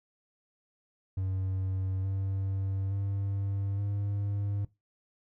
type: tone with pitch steps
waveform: triangle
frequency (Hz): 94.8 / 96.85 / 98.94 / 101.08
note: F#2 / G2 / G2 / G#2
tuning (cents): +43 / -20 / +17 / -46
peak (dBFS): -27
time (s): 1.17-4.65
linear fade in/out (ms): 5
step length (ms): 870
effects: noise-tail reverb RT60 0.2 s tail -18 dB re dry